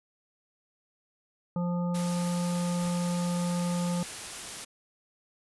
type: harmonic tone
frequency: 175.3 Hz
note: F3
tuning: 7 cents sharp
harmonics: 1 / 3 / 5 / 7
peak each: -27 / -37 / -41 / -44 dBFS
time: 1.56-4.03 s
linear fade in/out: 2 ms
type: noise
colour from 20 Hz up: white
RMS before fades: -39 dBFS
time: 1.94-4.65 s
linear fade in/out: 10 ms
type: noise with exponential growth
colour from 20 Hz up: pink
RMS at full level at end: -41 dBFS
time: 2.63-2.88 s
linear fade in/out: 1 ms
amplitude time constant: 54 ms
effects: resampled to 24000 Hz